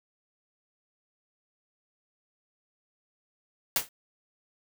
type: noise with exponential decay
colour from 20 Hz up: white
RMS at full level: -21 dBFS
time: 3.76-3.89 s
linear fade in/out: 2 ms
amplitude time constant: 28 ms
effects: none